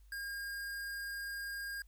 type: tone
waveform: square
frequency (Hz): 1617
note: G#6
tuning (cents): -47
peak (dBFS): -40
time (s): 0.12-1.82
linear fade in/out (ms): 2
effects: added 50 Hz sine -57 dBFS peak until 1.87 s + white hiss -75 dBFS RMS until 1.87 s